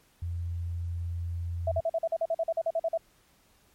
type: tone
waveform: sine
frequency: 85.6 Hz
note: F2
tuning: 34 cents flat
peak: -30 dBFS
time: 0.22-1.8 s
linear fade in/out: 5 ms
type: tone bursts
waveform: sine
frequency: 659.3 Hz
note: E5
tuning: in tune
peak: -24 dBFS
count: 15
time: 1.67-2.976 s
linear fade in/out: 5 ms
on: 46 ms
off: 44 ms
effects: pink hiss -64 dBFS RMS until 3.74 s + MP3 64 kbps